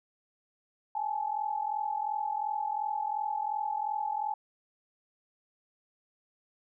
sine tone pair together, 823.2 / 866 Hz, G#5 / A5, -16 / -28 cents, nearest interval minor second, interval 88 cents, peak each -33 / -32 dBFS, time 0.95-4.34 s, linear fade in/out 5 ms, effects none

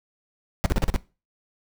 brown noise bursts, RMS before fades -19 dBFS, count 6, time 0.64-0.961 s, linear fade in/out 0 ms, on 21 ms, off 39 ms, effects noise-tail reverb RT60 0.3 s tail -20 dB re dry

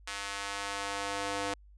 square tone with high-pass filter sweep, 99.9 Hz, G2, 33 cents sharp, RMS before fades -36 dBFS, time 0.07-1.54 s, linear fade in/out 5 ms, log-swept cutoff 1500 to 460 Hz, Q 0.8, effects added 50 Hz sine -53 dBFS peak until 1.77 s + resampled to 22050 Hz

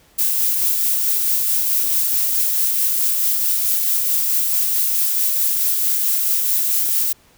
violet noise with tremolo, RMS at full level -17 dBFS, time 0.18-7.13 s, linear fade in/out 10 ms, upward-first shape sine, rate 4.6 Hz, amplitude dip 25%, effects pink hiss -53 dBFS RMS until 7.37 s

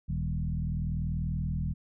sine tone with frequency modulation, 110 Hz, A2, in tune, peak -28 dBFS, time 0.08-1.74 s, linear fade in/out 20 ms, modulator 40.5 Hz, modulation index 1.8, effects none

